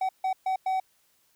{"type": "tone bursts at uneven times", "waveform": "triangle", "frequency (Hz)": 757, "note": "F#5", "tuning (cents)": 39, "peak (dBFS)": -22, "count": 4, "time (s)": [[0.01, 0.09], [0.24, 0.33], [0.46, 0.56], [0.66, 0.8]], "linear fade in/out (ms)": 5, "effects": ["white hiss -67 dBFS RMS until 1.35 s"]}